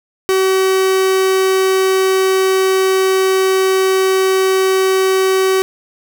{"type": "tone", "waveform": "45% pulse", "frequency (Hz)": 380, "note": "F#4", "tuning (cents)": 46, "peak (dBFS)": -11, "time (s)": [0.29, 5.62], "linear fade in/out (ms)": 0, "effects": []}